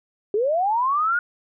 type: linear sweep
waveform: sine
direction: up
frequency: 392 to 1459 Hz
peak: -18 dBFS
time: 0.34-1.19 s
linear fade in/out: 2 ms
effects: none